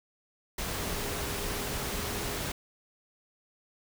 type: tone in noise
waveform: sine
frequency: 410.3 Hz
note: G#4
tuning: 21 cents flat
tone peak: -42 dBFS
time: 0.77-2.38 s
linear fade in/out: 5 ms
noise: pink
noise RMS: -34 dBFS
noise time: 0.58-2.52 s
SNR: -11 dB
effects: none

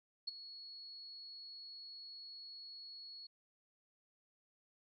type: tone with ADSR envelope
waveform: sine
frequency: 4355 Hz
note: C#8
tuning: 31 cents flat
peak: -35 dBFS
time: 0.27-3.27 s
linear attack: 11 ms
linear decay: 17 ms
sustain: -14 dB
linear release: 8 ms
effects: none

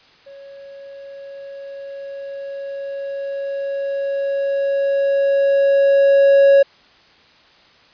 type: tone with level ramp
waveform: triangle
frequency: 554.4 Hz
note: C#5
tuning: in tune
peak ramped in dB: -35 to -5 dBFS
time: 0.26-6.63 s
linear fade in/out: 10 ms
effects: white hiss -50 dBFS RMS until 7.93 s + resampled to 11025 Hz

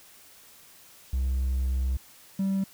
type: tone pair in turn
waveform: triangle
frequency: 64.7 / 193.88 Hz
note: C2 / G3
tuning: -19 / -19 cents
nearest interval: octave + perfect fifth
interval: 1900 cents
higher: second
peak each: -21 dBFS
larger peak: neither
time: 1.13-1.97 / 2.39-2.64 s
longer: first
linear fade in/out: 5 ms
effects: tanh soft clip ceiling -18 dBFS + white hiss -53 dBFS RMS until 2.73 s

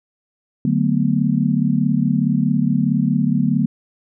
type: chord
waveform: sine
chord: B minor seventh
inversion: first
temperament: just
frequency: 148.16 / 185.21 / 222.2 / 246.9 Hz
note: D3 / F#3 / A3 / B3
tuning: +16 / +2 / +17 / 0 cents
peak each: -20 dBFS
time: 0.65-3.66 s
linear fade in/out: 2 ms
effects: none

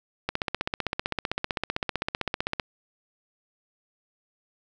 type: click train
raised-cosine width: 0.3 ms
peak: -10 dBFS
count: 37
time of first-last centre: 0.29-2.598 s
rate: 15.6 Hz
effects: none

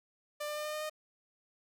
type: tone with pitch steps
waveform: sawtooth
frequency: 594 / 598.1 / 602.3 / 606.5 / 610.7 / 614.9 Hz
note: D5 / D5 / D5 / D#5 / D#5 / D#5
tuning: +20 / +31 / +44 / -44 / -32 / -21 cents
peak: -32 dBFS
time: 0.4-0.898 s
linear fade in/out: 10 ms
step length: 83 ms
effects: none

